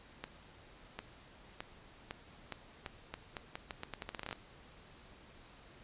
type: accelerating click train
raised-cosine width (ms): 0.3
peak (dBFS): -24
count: 21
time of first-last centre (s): 0.24-4.328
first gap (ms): 750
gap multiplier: 0.82
effects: pink hiss -58 dBFS RMS until 5.83 s + resampled to 8000 Hz